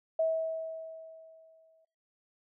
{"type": "tone with exponential decay", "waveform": "sine", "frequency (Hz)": 646, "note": "E5", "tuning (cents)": -35, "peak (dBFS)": -24, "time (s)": [0.19, 1.85], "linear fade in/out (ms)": 5, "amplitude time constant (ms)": 360, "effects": ["noise-tail reverb RT60 0.5 s tail -26 dB re dry"]}